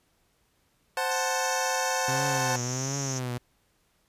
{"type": "chord", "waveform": "25% pulse", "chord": "F# diminished", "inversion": "second", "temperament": "equal", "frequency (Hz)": [523.3, 740, 880], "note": ["C5", "F#5", "A5"], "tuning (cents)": [0, 0, 0], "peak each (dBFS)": -27, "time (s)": [0.97, 2.56], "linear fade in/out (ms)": 2}
{"type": "band-pass noise", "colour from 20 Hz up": "white", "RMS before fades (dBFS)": -36, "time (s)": [1.1, 3.2], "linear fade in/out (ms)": 20, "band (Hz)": [5500, 6800], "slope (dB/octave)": 96}
{"type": "tone with vibrato", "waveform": "sawtooth", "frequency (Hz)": 130.81, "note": "C3", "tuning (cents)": 0, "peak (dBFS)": -26, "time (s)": [2.08, 3.38], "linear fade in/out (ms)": 5, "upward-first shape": "triangle", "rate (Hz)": 1.4, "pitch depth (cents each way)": 130}
{"effects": ["pink hiss -69 dBFS RMS until 4.08 s", "resampled to 32000 Hz"]}